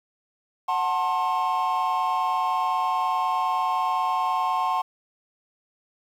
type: chord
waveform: triangle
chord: F# diminished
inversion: none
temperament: just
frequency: 740 / 888 / 1065.6 Hz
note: F#5 / A5 / C6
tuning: 0 / +16 / +31 cents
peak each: -24 / -24 / -22 dBFS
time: 0.68-4.82 s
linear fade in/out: 10 ms
effects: tanh soft clip ceiling -15 dBFS + 9-bit